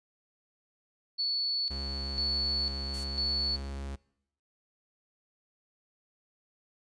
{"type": "tone with tremolo", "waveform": "sine", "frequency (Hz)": 4435, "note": "C#8", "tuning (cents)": 0, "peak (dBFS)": -27, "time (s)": [1.18, 3.57], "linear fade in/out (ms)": 20, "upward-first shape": "square", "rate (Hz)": 1, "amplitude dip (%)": 60}
{"type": "tone", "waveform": "45% pulse", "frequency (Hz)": 68.7, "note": "C#2", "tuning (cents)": -15, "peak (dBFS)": -36, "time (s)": [1.7, 3.96], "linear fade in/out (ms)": 10}
{"type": "noise", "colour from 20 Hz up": "blue", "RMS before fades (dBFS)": -42, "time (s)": [2.93, 3.05], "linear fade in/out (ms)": 20}
{"effects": ["noise-tail reverb RT60 0.8 s tail -23 dB re dry", "resampled to 22050 Hz"]}